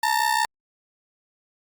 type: ring-modulated tone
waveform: 30% pulse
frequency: 902 Hz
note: A5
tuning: 43 cents sharp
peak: -14 dBFS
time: 0.03-0.45 s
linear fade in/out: 0 ms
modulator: 32.9 Hz
effects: Opus 48 kbps